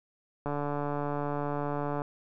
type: click train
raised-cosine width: 1 ms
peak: -19 dBFS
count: 227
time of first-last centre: 0.46-2.019 s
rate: 145 Hz
effects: none